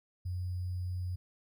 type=tone with sample-and-hold; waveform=sine; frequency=90.4 Hz; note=F#2; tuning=40 cents flat; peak=-33 dBFS; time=0.25-1.16 s; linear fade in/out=10 ms; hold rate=4900 Hz; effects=none